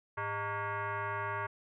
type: tone with frequency modulation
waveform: sine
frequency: 106.1 Hz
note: G#2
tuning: 38 cents sharp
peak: -33 dBFS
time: 0.17-1.47 s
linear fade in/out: 10 ms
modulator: 511 Hz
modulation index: 3.2
effects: none